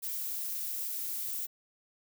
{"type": "noise", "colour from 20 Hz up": "violet", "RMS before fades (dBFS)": -36, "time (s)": [0.02, 1.47], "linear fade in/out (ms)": 20, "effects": []}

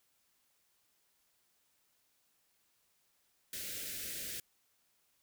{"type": "band-stop noise", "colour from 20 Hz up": "white", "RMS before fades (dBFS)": -42, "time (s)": [3.53, 4.4], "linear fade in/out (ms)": 2, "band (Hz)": [610, 1500], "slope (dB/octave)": 48, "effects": ["white hiss -75 dBFS RMS until 5.22 s"]}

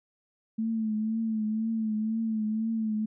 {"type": "tone with vibrato", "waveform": "sine", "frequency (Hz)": 220, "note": "A3", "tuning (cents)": 0, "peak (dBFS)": -26, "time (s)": [0.58, 3.06], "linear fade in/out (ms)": 10, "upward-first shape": "triangle", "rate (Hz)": 2, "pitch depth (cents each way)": 55, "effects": []}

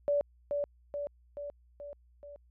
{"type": "tone with echo", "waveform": "sine", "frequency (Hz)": 577, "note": "D5", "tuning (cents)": -31, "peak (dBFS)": -25, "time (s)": [0.08, 0.21], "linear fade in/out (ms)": 0, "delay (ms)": 430, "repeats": 5, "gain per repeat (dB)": -4, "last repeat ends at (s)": 2.36, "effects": ["added 60 Hz sine -60 dBFS peak until 2.5 s"]}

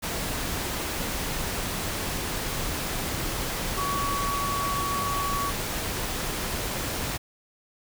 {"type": "tone in noise", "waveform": "sine", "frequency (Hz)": 1128, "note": "C#6", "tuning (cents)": 30, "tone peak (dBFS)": -27, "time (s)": [3.77, 5.51], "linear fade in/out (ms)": 20, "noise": "pink", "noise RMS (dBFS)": -30, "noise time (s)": [0.02, 7.18], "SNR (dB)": 0, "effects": []}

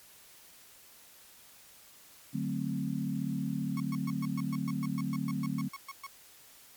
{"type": "chord", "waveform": "sine", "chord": "D dominant seventh", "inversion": "none", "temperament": "equal", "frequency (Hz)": [146.83, 185, 220, 261.6], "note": ["D3", "F#3", "A3", "C4"], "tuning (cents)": [0, 0, 0, 0], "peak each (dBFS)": -36, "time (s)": [2.33, 5.69], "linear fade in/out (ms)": 20}
{"type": "tone bursts", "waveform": "30% pulse", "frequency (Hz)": 1100, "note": "C#6", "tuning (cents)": -14, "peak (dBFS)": -37, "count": 16, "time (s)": [3.77, 6.066], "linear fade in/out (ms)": 2, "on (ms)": 31, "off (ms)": 120}
{"effects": ["white hiss -56 dBFS RMS until 6.76 s", "MP3 96 kbps"]}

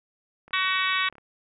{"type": "click train", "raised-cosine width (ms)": 0.5, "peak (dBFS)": -34, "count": 26, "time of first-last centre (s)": [0.48, 1.182], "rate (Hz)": 35.6}
{"type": "harmonic tone", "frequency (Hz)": 376.2, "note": "F#4", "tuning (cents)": 29, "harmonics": [3, 4, 5, 6, 7, 8, 9, 10], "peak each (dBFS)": [-28, -31, -29, -30, -31, -36, -32, -33], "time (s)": [0.53, 1.09], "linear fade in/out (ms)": 5}
{"effects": []}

